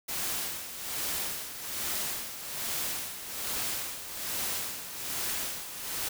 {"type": "noise with tremolo", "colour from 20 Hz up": "white", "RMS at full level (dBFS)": -32, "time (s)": [0.08, 6.09], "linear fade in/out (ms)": 10, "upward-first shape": "sine", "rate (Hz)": 1.2, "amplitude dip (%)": 65, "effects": []}